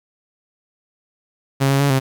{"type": "tone with pitch steps", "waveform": "sawtooth", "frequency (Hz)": [136.3, 137.8, 141.4, 133.2], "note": ["C#3", "C#3", "C#3", "C3"], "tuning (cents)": [-29, -10, 35, 31], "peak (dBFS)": -10, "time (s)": [1.6, 2], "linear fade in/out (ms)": 20, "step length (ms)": 100, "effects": ["8-bit"]}